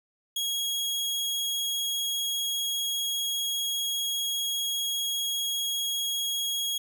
sawtooth tone, 3305 Hz, G#7, 9 cents flat, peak -24 dBFS, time 0.36-6.78 s, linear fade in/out 5 ms, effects none

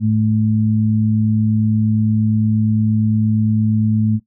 sine tone pair together, 108.6 / 217.2 Hz, A2 / A3, -22 / -22 cents, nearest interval octave, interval 1200 cents, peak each -16 / -15 dBFS, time 0-4.2 s, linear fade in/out 50 ms, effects noise-tail reverb RT60 0.1 s tail -17 dB re dry

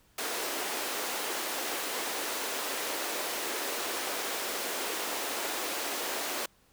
pink high-pass noise, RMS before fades -34 dBFS, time 0.18-6.46 s, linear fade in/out 5 ms, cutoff 330 Hz, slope 24 dB/octave, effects pink hiss -65 dBFS RMS until 6.72 s

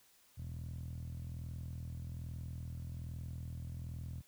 10% pulse tone with band-pass filter, 41.2 Hz, E1, in tune, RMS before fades -44 dBFS, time 0.37-4.22 s, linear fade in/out 20 ms, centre 100 Hz, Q 4.4, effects white hiss -67 dBFS RMS until 4.27 s

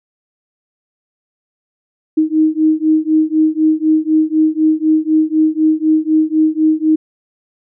sine beating tone pair, 311.1 / 315.1 Hz, D#4 / D#4, 0 / +22 cents, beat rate 4 Hz, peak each -13 dBFS, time 2.17-6.96 s, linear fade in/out 10 ms, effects none

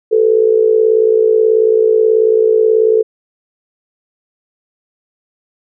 sine tone with amplitude modulation, 440 Hz, A4, in tune, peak -4 dBFS, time 0.11-3.03 s, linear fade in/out 20 ms, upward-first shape sine, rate 58.4 Hz, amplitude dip 75%, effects none

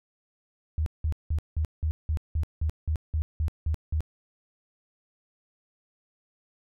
sine tone bursts, 77.78 Hz, D#2, in tune, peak -23 dBFS, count 13, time 0.78-4.006 s, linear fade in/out 0 ms, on 82 ms, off 180 ms, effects none

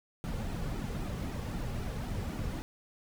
brown noise with flanger, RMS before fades -36 dBFS, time 0.24-2.62 s, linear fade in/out 0 ms, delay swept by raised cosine 1.8 to 3.2 ms, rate 3.8 Hz, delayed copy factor -0.55, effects none

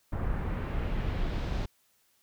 brown noise with low-pass filter sweep, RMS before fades -31 dBFS, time 0.12-1.66 s, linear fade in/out 10 ms, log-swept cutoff 1400 to 5000 Hz, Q 1.2, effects white hiss -69 dBFS RMS until 2.22 s

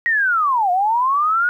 sine linear two-way sweep, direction down then up, 1908 to 698.5 to 1464 Hz, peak -14 dBFS, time 0.06-1.49 s, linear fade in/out 0 ms, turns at 0.71 s, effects 9-bit

